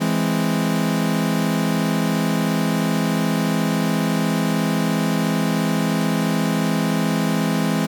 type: chord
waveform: 40% pulse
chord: E augmented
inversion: none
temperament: equal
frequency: 164.81 / 207.7 / 261.6 Hz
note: E3 / G#3 / B#3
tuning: 0 / 0 / 0 cents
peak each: -21 / -21 / -23 dBFS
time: 0-7.87 s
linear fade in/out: 20 ms
effects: none